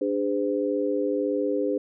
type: tone cluster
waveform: sine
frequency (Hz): 294.1 / 408.4 / 510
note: D4 / G#4 / C5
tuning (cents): +3 / -29 / -44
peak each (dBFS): -27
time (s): 0.01-1.78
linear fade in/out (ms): 5
effects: none